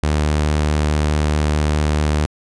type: tone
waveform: sawtooth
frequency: 75.4 Hz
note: D2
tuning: 46 cents sharp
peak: -11 dBFS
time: 0.03-2.26 s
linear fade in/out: 0 ms
effects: resampled to 22050 Hz